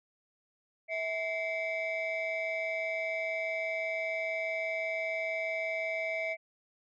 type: tone cluster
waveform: sine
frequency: 649 / 2096 / 2290 Hz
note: E5 / C7 / D7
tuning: -27 / +2 / -44 cents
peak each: -33 / -36 / -35 dBFS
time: 0.88-6.37 s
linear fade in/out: 50 ms
effects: tanh soft clip ceiling -26 dBFS